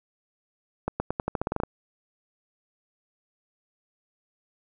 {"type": "accelerating click train", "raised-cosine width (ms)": 1, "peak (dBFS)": -12, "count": 12, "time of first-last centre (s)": [0.88, 1.635], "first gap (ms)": 120, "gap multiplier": 0.88, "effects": []}